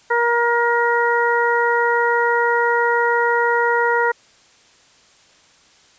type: harmonic tone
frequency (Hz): 473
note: A#4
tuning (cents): +25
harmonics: 1 / 2 / 3 / 4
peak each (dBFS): -19 / -19 / -21 / -22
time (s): 0.1-4.12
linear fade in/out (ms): 10
effects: white hiss -52 dBFS RMS until 5.98 s + resampled to 16000 Hz